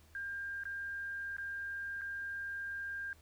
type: tone with dropouts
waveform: sine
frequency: 1600 Hz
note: G6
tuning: 35 cents sharp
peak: -38 dBFS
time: 0.15-3.13 s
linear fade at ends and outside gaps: 1 ms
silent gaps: 0.636-0.654 / 1.367-1.383 / 2.012-2.017 s
effects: added 78 Hz sine -61 dBFS peak until 3.21 s + pink hiss -66 dBFS RMS until 3.21 s